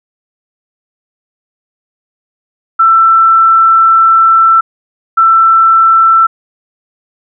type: tone bursts at uneven times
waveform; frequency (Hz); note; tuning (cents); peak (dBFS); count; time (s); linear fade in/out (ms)
sine; 1335; E6; +22; -3; 2; 2.79-4.61 / 5.17-6.27; 10
effects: none